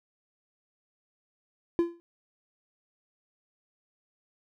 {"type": "tone with exponential decay", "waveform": "triangle", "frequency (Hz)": 341.3, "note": "F4", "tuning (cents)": -40, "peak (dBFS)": -16, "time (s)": [1.79, 2], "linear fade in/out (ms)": 0, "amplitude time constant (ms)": 44, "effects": []}